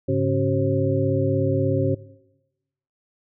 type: tone cluster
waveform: sine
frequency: 103.3 / 139.9 / 275.3 / 380 / 536 Hz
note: G#2 / C#3 / C#4 / F#4 / C5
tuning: -9 / +16 / -12 / +46 / +42 cents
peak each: -25 dBFS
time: 0.08-1.95 s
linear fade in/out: 10 ms
effects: noise-tail reverb RT60 1.0 s tail -20 dB re dry